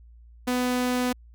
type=tone; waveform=sawtooth; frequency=249.3 Hz; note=B3; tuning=16 cents sharp; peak=-19 dBFS; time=0.47-1.13 s; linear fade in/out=10 ms; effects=added 58 Hz sine -47 dBFS peak until 1.34 s